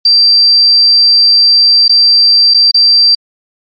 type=tone with dropouts; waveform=sine; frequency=4699 Hz; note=D8; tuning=in tune; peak=-3 dBFS; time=0.05-3.15 s; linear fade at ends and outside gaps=5 ms; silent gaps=1.881-1.893 / 2.539-2.544 / 2.713-2.743 s; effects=MP3 32 kbps